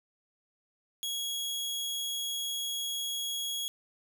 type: tone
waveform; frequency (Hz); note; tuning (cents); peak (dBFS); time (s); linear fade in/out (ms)
sawtooth; 3322; G#7; 0; -29; 1.03-3.68; 0
effects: none